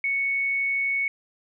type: tone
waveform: sine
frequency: 2217 Hz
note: C#7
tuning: in tune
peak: -22 dBFS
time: 0.04-1.08 s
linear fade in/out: 2 ms
effects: none